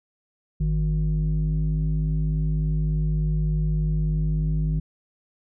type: tone pair together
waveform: sine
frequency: 51.88 / 155.3 Hz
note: G#1 / D#3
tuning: -1 / -3 cents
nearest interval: octave + perfect fifth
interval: 1898 cents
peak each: -21 dBFS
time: 0.6-4.8 s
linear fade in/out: 10 ms
effects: tanh soft clip ceiling -17 dBFS